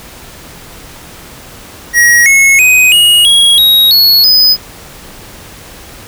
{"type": "tone with pitch steps", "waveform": "square", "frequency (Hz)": [1900, 2183, 2507, 2880, 3308, 3800, 4365, 5014], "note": ["A#6", "C#7", "D#7", "F#7", "G#7", "A#7", "C#8", "D#8"], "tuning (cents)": [33, -27, 12, -47, -8, 33, -28, 12], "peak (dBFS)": -4, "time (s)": [1.93, 4.57], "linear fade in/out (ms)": 50, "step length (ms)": 330, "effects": ["pink hiss -32 dBFS RMS until 6.07 s"]}